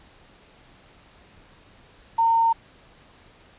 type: tone with quantisation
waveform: sine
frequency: 914 Hz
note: A#5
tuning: 34 cents flat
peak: -16 dBFS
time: 2.18-2.53 s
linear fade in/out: 10 ms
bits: 7
effects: pink hiss -53 dBFS RMS until 3.58 s + resampled to 8000 Hz